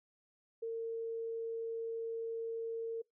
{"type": "tone", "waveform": "sine", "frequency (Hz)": 455.8, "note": "A#4", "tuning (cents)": -39, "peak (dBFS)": -36, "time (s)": [0.62, 3.02], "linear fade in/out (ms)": 10, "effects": ["noise-tail reverb RT60 0.2 s tail -25 dB re dry"]}